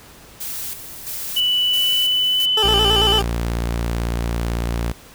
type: noise with tremolo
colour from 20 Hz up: blue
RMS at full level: -28 dBFS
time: 0.4-2.46 s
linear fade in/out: 10 ms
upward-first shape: square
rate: 1.5 Hz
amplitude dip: 60%
type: tone with pitch glide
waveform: sine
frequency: 2969 to 3012 Hz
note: F#7 to F#7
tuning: +5 to +30 cents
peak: -15 dBFS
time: 1.36-3.2 s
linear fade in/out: 10 ms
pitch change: +25 cents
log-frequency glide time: 1.62-2.55 s
type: tone with vibrato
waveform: 20% pulse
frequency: 415.3 Hz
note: G#4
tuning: in tune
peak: -14 dBFS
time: 2.57-3.22 s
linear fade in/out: 5 ms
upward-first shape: square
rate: 9 Hz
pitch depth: 79 cents each way
type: tone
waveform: sawtooth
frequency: 58 Hz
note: A#1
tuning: 8 cents flat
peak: -16 dBFS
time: 2.63-4.93 s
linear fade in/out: 20 ms
effects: pink hiss -44 dBFS RMS until 5.14 s